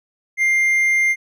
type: tone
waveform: triangle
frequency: 2100 Hz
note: C7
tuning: 6 cents sharp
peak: -12 dBFS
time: 0.37-1.16 s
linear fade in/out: 50 ms
effects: none